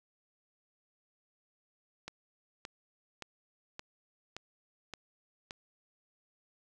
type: click train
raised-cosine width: 0.2 ms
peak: -24 dBFS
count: 7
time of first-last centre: 2.08-5.509 s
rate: 1.75 Hz
effects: none